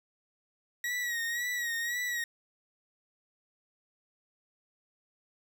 40% pulse tone with vibrato, 1905 Hz, A#6, 37 cents sharp, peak -30 dBFS, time 0.84-2.24 s, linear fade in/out 2 ms, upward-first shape sine, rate 1.9 Hz, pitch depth 57 cents each way, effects none

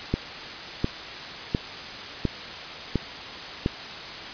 click train, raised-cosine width 3 ms, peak -9 dBFS, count 6, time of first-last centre 0.14-3.661 s, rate 1.42 Hz, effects white hiss -36 dBFS RMS until 4.33 s + resampled to 11025 Hz

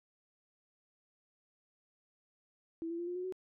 sine tone with pitch steps, 329.6 / 337.7 / 346 / 354.5 / 363.2 / 372.1 Hz, E4 / E4 / F4 / F4 / F#4 / F#4, 0 / +42 / -16 / +26 / -32 / +10 cents, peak -36 dBFS, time 2.82-3.324 s, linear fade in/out 0 ms, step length 84 ms, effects none

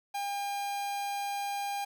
45% pulse tone, 805 Hz, G5, 46 cents sharp, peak -32 dBFS, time 0.14-1.85 s, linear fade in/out 10 ms, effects 10-bit

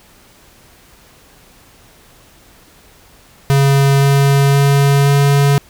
square tone with pitch steps, 138.59 / 139.39 / 140.2 / 141.01 Hz, C#3 / C#3 / C#3 / C#3, 0 / +10 / +20 / +30 cents, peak -9 dBFS, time 3.5-5.58 s, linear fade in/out 0 ms, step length 520 ms, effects pink hiss -46 dBFS RMS until 5.69 s

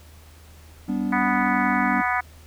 triangle chord, G major, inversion none, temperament equal with one note detuned, 196 / 246.9 / 289 Hz, G3 / B3 / D4, 0 / 0 / -28 cents, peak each -25 / -24 / -26 dBFS, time 0.88-2.02 s, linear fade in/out 10 ms
harmonic tone, 246.9 Hz, B3, in tune, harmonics 3 / 4 / 5 / 6 / 7 / 8 / 9, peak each -26 / -27 / -28 / -29 / -29 / -30 / -31 dBFS, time 1.12-2.21 s, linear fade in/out 10 ms
effects added 78 Hz sine -46 dBFS peak until 2.46 s + pink hiss -52 dBFS RMS until 2.46 s

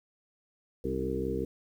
harmonic tone with a mistuned harmonic, 65.41 Hz, C2, in tune, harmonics 1 / 2 / 3 / 4 / 5 / 6 / 7, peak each -38 / -40 / -38 / -38 / -38 / -35 / -35 dBFS, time 0.84-1.45 s, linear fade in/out 5 ms, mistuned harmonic 4, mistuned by +47 cents, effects 10-bit

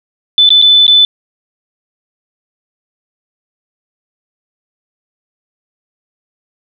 sine tone with dropouts, 3506 Hz, A7, 7 cents flat, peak -3 dBFS, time 0.38-1.05 s, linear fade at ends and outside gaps 1 ms, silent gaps 0.491-0.504 / 0.617-0.623 / 0.867-0.879 s, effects none

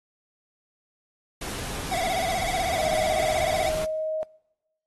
pink noise, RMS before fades -34 dBFS, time 1.41-3.85 s, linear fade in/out 5 ms
square tone with vibrato, 708 Hz, F5, 23 cents sharp, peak -26 dBFS, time 1.91-3.7 s, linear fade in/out 10 ms, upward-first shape sine, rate 16 Hz, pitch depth 140 cents each way
sine tone, 628 Hz, D#5, 16 cents sharp, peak -26 dBFS, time 2.78-4.23 s, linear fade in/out 0 ms
effects noise-tail reverb RT60 1.0 s tail -24 dB re dry + AAC 32 kbps

